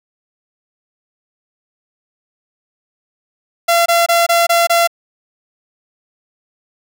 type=tone bursts; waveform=sawtooth; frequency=682 Hz; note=F5; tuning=41 cents flat; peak=-6 dBFS; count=6; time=3.68-4.875 s; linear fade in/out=10 ms; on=180 ms; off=23 ms; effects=none